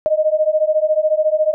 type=beating tone pair; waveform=sine; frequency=612 / 626 Hz; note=D#5 / D#5; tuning=-29 / +10 cents; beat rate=14 Hz; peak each=-16 dBFS; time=0.06-1.54 s; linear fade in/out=0 ms; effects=none